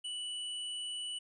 square tone, 2960 Hz, F#7, in tune, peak -38 dBFS, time 0.04-1.19 s, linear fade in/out 10 ms, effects resampled to 24000 Hz

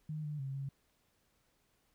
sine tone with pitch steps, 153.9 / 149.3 / 135.3 / 137.4 Hz, D#3 / D3 / C#3 / C#3, -19 / +29 / -42 / -15 cents, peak -37 dBFS, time 0.09-0.69 s, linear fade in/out 5 ms, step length 150 ms, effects pink hiss -75 dBFS RMS until 1.94 s

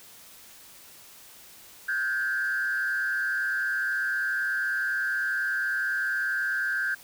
sine tone with frequency modulation, 1568 Hz, G6, in tune, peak -24 dBFS, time 1.88-6.95 s, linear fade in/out 10 ms, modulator 110 Hz, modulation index 0.9, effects tanh soft clip ceiling -20 dBFS + white hiss -50 dBFS RMS until 7.03 s

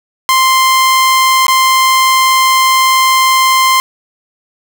sawtooth tone with dropouts, 1046.5 Hz, C6, in tune, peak -3 dBFS, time 0.29-3.8 s, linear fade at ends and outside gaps 0 ms, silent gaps 1.467-1.482 s, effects none

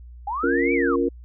sine linear two-way sweep, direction up then down, 768 to 2349 to 1034 Hz, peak -24 dBFS, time 0.27-0.96 s, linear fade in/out 5 ms, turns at 0.73 s
sine chord, Bb minor, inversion first, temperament equal, 277.2 / 349.2 / 466.2 Hz, Db4 / F4 / Bb4, 0 / 0 / 0 cents, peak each -23 dBFS, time 0.43-1.09 s, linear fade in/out 10 ms
effects added 60 Hz sine -39 dBFS peak until 1.24 s

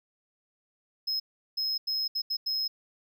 triangle tone bursts at uneven times, 5140 Hz, E8, 45 cents flat, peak -26 dBFS, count 6, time 1.07-1.2 / 1.57-1.78 / 1.87-2.08 / 2.15-2.22 / 2.3-2.37 / 2.46-2.68 s, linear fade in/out 10 ms, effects none

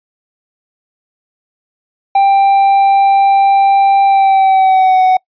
triangle tone with pitch glide, 788 to 745.9 Hz, G5 to F#5, +9 to +14 cents, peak -4 dBFS, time 2.15-5.17 s, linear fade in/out 5 ms, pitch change -95 cents, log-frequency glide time 4.05-5.02 s, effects noise-tail reverb RT60 0.1 s tail -25 dB re dry + resampled to 11025 Hz

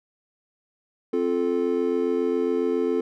triangle chord, F major, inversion second, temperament just, 261.9 / 349.2 / 436.5 Hz, C4 / F4 / A4, +2 / 0 / -14 cents, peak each -25 / -24 / -22 dBFS, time 1.13-3.01 s, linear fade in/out 5 ms, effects none

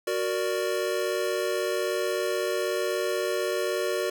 square chord, Gb augmented, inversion none, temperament equal, 370 / 466.2 / 587.3 Hz, Gb4 / Bb4 / D5, 0 / 0 / 0 cents, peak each -30 / -31 / -31 dBFS, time 0.07-4.1 s, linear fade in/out 5 ms, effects none

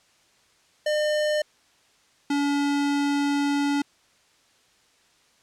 square tone pair in turn, 604 / 285.1 Hz, D5 / C#4, +48 / +49 cents, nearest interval octave + minor second, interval 1299 cents, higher first, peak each -22 dBFS, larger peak neither, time 0.86-1.42 / 2.3-3.82 s, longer second, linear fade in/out 5 ms, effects white hiss -61 dBFS RMS until 5.42 s + low-pass 7000 Hz 12 dB/octave

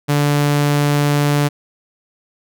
sawtooth tone, 145.4 Hz, D3, 17 cents flat, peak -9 dBFS, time 0.08-1.49 s, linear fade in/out 20 ms, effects none

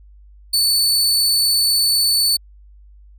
sawtooth tone, 4484 Hz, C#8, 19 cents sharp, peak -11 dBFS, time 0.53-2.37 s, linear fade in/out 10 ms, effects added 50 Hz sine -42 dBFS peak until 3.18 s

